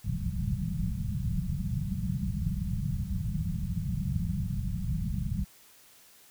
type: low-pass noise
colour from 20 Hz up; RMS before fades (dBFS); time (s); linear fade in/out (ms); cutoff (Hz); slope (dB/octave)
white; -31; 0.04-5.45; 20; 200; 96
effects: white hiss -57 dBFS RMS until 6.3 s